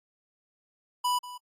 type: tone with echo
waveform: square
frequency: 987.8 Hz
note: B5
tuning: in tune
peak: -25 dBFS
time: 1.04-1.19 s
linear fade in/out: 10 ms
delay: 190 ms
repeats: 1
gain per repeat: -15 dB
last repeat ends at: 1.38 s
effects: AAC 48 kbps